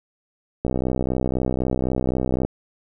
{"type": "click train", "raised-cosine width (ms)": 2, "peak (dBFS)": -9, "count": 116, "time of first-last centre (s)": [0.65, 2.45], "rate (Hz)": 63.9, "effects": []}